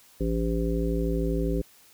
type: harmonic tone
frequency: 56.3 Hz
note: A1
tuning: 40 cents sharp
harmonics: 1 / 3 / 5 / 7 / 9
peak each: -27 / -30 / -31 / -31 / -34 dBFS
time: 0.2-1.62 s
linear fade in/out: 10 ms
effects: white hiss -56 dBFS RMS until 1.93 s